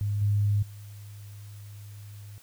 sine tone with level steps, 102.7 Hz, G#2, 19 cents flat, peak -25 / -21 / -41 dBFS, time 0.01-2.38 s, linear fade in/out 0 ms, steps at 0.21 / 0.62 s, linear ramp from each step 10 ms, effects white hiss -56 dBFS RMS until 2.42 s

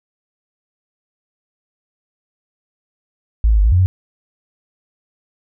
sine tone with pitch steps, 55.2 / 53.9 / 49.57 / 57.5 / 89.2 / 92.9 Hz, A1 / A1 / G1 / A#1 / F2 / F#2, +6 / -35 / +20 / -23 / +37 / +7 cents, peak -9 dBFS, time 3.44-3.86 s, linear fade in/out 0 ms, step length 70 ms, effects none

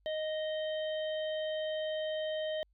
harmonic tone, 622 Hz, D#5, 1 cent flat, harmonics 1 / 3 / 5 / 6, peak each -33 / -46 / -43 / -52 dBFS, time 0.06-2.63 s, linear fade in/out 0 ms, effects added 50 Hz sine -67 dBFS peak until 2.73 s

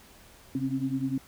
sine tone cluster, 134.6 / 262.4 / 272.4 Hz, C3 / C4 / C#4, +49 / +5 / -30 cents, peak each -34 / -30 / -31 dBFS, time 0.55-1.18 s, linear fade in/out 2 ms, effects pink hiss -54 dBFS RMS until 1.27 s

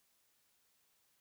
silence, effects white hiss -75 dBFS RMS until 1.2 s

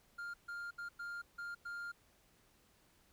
triangle tone bursts at uneven times, 1402 Hz, F6, 6 cents sharp, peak -40 dBFS, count 6, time 0.18-0.34 / 0.48-0.71 / 0.78-0.89 / 0.99-1.22 / 1.38-1.55 / 1.65-1.92 s, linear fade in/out 10 ms, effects pink hiss -70 dBFS RMS until 3.12 s

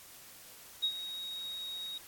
sine tone with ADSR envelope, 3779 Hz, A#7, 23 cents sharp, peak -26 dBFS, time 0.82-1.98 s, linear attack 22 ms, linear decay 69 ms, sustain -12 dB, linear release 4 ms, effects white hiss -53 dBFS RMS until 2.07 s + AAC 64 kbps

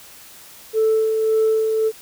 sine tone with tremolo, 440 Hz, A4, in tune, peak -12 dBFS, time 0.73-1.92 s, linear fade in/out 50 ms, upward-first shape sine, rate 1.8 Hz, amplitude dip 40%, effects tanh soft clip ceiling -11 dBFS + white hiss -43 dBFS RMS until 2.01 s

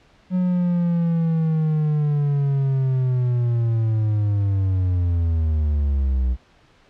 triangle linear sweep, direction down, 183.8 to 60.9 Hz, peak -15 dBFS, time 0.3-6.37 s, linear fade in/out 50 ms, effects pink hiss -55 dBFS RMS until 6.89 s + low-pass 4000 Hz 12 dB/octave

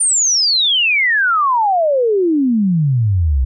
sine exponential sweep, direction down, 9330 to 61.2 Hz, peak -11 dBFS, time 0-3.45 s, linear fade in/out 10 ms, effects none

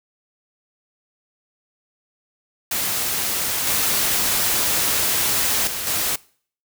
white noise with level steps, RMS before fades -23 / -20 / -27 / -22 dBFS, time 2.71-6.16 s, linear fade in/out 5 ms, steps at 3.67 / 5.67 / 5.87 s, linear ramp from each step 2 ms, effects noise-tail reverb RT60 0.5 s tail -23 dB re dry

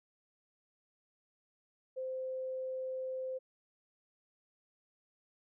sine tone, 519 Hz, C5, 14 cents flat, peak -36 dBFS, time 1.96-3.39 s, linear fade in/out 20 ms, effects none

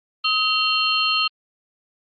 sine tone cluster, 1266 / 2755 / 3102 / 4243 Hz, D#6 / F7 / G7 / C8, +30 / -24 / -19 / +23 cents, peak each -23 dBFS, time 0.24-1.28 s, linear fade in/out 10 ms, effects Opus 32 kbps

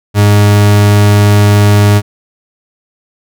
40% pulse tone, 103 Hz, G#2, 14 cents flat, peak -3 dBFS, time 0.14-2.02 s, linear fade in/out 50 ms, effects none

